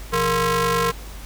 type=ring-modulated tone; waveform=sawtooth; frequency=293.7 Hz; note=D4; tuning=in tune; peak=-11 dBFS; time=0.12-0.92 s; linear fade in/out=20 ms; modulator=759 Hz; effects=added 50 Hz sine -34 dBFS peak until 1.25 s + pink hiss -41 dBFS RMS until 1.25 s